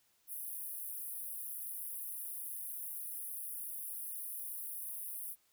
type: high-pass noise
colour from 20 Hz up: pink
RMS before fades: -43 dBFS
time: 0.27-5.36 s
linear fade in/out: 50 ms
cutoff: 9700 Hz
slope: 96 dB/octave
effects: white hiss -73 dBFS RMS until 5.52 s